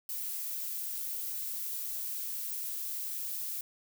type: noise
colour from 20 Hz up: violet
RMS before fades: -37 dBFS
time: 0.09-3.61 s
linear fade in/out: 2 ms
effects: none